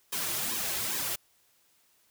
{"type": "noise with flanger", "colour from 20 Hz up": "white", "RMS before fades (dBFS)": -32, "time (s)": [0.12, 1.16], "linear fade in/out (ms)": 10, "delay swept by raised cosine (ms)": [1.4, 4.3], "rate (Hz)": 2.4, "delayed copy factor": -0.8, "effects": ["white hiss -67 dBFS RMS until 2.1 s"]}